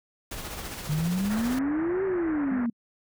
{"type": "noise with tremolo", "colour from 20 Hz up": "pink", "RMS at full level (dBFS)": -35, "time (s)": [0.31, 1.59], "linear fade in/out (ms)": 5, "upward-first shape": "sine", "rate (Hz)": 15, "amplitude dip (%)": 40}
{"type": "exponential two-way sweep", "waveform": "sine", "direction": "up then down", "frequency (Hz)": [145.9, 392, 228], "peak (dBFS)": -24, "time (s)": [0.89, 2.7], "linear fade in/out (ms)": 5, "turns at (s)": 2.04}
{"type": "low-pass noise", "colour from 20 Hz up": "white", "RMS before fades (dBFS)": -39, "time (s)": [1.3, 2.66], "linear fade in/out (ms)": 0, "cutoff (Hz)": 1900, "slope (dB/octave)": 48}
{"type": "tone with exponential decay", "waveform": "sine", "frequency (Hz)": 203.4, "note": "G#3", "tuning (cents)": -36, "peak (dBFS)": -28, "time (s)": [2.51, 2.73], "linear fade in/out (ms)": 5, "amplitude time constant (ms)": 46}
{"effects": []}